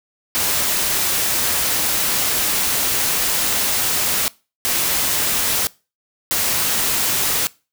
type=noise bursts at uneven times; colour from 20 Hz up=white; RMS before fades=-19 dBFS; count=3; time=0.35-4.28 / 4.65-5.67 / 6.31-7.47 s; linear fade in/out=0 ms; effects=noise-tail reverb RT60 0.3 s tail -22 dB re dry